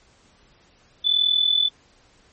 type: tone with amplitude modulation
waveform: sine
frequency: 3491 Hz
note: A7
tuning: 14 cents flat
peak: -13 dBFS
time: 1.04-1.69 s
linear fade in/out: 20 ms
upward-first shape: sine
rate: 41 Hz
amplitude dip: 75%
effects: pink hiss -57 dBFS RMS until 2.32 s + MP3 32 kbps